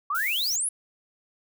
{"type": "exponential sweep", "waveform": "sine", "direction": "up", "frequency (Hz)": [1098, 11170], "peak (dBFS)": -24, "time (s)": [0.1, 0.69], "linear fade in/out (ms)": 5}
{"type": "noise", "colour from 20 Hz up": "violet", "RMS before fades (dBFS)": -34, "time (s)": [0.15, 0.56], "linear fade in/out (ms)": 0}
{"effects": []}